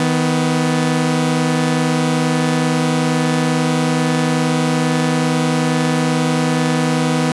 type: tone pair together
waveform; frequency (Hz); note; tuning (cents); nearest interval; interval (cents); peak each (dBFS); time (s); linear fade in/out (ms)
sawtooth; 158.5 / 248.9; D#3 / B3; +32 / +14; minor sixth; 782; -13; 0-7.32; 2
effects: resampled to 24000 Hz